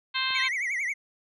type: harmonic tone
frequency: 523.3 Hz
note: C5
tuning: in tune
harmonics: 2 / 3 / 4 / 5 / 6 / 7 / 8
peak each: -33 / -33 / -33 / -33 / -33 / -33 / -33 dBFS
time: 0.14-0.49 s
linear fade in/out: 20 ms
type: click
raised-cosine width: 1 ms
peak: -33 dBFS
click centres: 0.306 s
type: tone with vibrato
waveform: triangle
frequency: 2093 Hz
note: C7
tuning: in tune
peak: -25 dBFS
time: 0.34-0.94 s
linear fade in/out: 20 ms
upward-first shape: triangle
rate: 11 Hz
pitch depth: 190 cents each way
effects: resampled to 24000 Hz

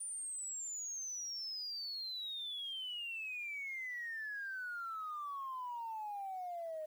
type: exponential sweep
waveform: sine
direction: down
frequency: 9397 to 613 Hz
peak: -39 dBFS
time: 0-6.86 s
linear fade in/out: 10 ms
effects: tanh soft clip ceiling -36 dBFS + 11-bit

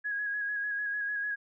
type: tone with vibrato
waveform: sine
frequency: 1661.2 Hz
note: G#6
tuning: in tune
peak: -30 dBFS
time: 0.04-1.36 s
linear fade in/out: 20 ms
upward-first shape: square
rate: 6.7 Hz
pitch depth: 23 cents each way
effects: none

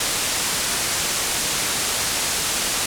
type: low-pass noise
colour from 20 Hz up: white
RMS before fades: -23 dBFS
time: 0-2.86 s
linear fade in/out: 5 ms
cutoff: 10000 Hz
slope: 24 dB/octave
effects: none

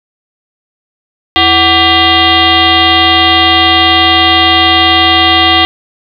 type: tone with frequency modulation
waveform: sine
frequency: 1992 Hz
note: B6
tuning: 14 cents sharp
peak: -4 dBFS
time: 1.36-5.65 s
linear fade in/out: 0 ms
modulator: 415 Hz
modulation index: 4.1
effects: 7-bit

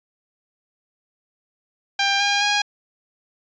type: tone with pitch steps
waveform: 10% pulse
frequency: 795 / 808.4 / 822.1 Hz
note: G5 / G#5 / G#5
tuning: +24 / -47 / -18 cents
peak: -9 dBFS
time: 1.99-2.62 s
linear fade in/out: 5 ms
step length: 210 ms
effects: resampled to 16000 Hz

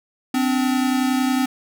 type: tone pair together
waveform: square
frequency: 257.1 / 288 Hz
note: C4 / D4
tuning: -30 / -34 cents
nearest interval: major second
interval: 196 cents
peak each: -19 / -25 dBFS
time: 0.34-1.46 s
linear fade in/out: 5 ms
effects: none

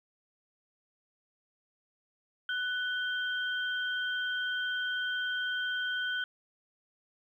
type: tone pair together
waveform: sine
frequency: 1491 / 3159 Hz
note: F#6 / G7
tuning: +13 / +13 cents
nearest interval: octave + minor second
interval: 1300 cents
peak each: -31 / -37 dBFS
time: 2.49-6.24 s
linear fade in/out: 2 ms
effects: 11-bit

